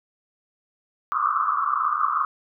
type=band-pass noise; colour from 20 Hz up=white; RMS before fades=-23 dBFS; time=1.12-2.25 s; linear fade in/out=0 ms; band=1100 to 1300 Hz; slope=96 dB/octave; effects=none